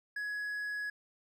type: tone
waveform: triangle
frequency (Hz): 1678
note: G#6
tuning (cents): +17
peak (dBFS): -33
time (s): 0.16-0.9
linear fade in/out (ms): 5
effects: none